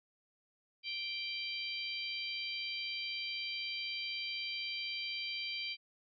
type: harmonic tone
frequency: 784 Hz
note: G5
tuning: in tune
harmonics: 3 / 4 / 5 / 6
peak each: -41 / -42 / -47 / -43 dBFS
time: 0.83-5.77 s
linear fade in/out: 50 ms
effects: none